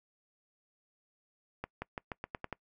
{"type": "accelerating click train", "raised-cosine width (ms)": 0.5, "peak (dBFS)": -22, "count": 8, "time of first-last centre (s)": [1.64, 2.527], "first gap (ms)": 180, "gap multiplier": 0.88, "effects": ["noise-tail reverb RT60 0.1 s tail -24 dB re dry"]}